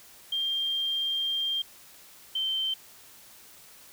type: tone pair in turn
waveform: sine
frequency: 3189 / 3111 Hz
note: G7 / G7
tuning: +29 / -14 cents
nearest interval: unison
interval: 43 cents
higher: first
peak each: -26 dBFS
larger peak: neither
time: 0.32-1.62 / 2.35-2.74 s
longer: first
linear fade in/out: 5 ms
effects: white hiss -52 dBFS RMS until 3.92 s